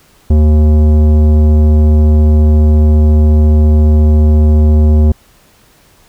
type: tone with tanh clipping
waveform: sine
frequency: 76.2 Hz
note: D#2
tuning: 36 cents flat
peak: -6 dBFS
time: 0.3-5.12 s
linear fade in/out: 5 ms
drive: 14 dB
effects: pink hiss -47 dBFS RMS until 6.08 s